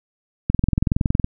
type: click train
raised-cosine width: 5 ms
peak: -5 dBFS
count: 17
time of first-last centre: 0.5-1.244 s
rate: 21.5 Hz
effects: none